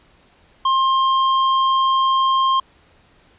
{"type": "tone with tanh clipping", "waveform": "sine", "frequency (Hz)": 1061, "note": "C6", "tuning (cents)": 24, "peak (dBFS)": -16, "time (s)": [0.65, 2.6], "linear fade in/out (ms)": 5, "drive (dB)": 18, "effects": ["pink hiss -54 dBFS RMS until 3.38 s", "resampled to 8000 Hz"]}